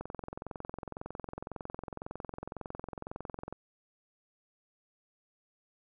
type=click train; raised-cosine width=1 ms; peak=-25 dBFS; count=78; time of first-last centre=0.01-3.526 s; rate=21.9 Hz; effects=none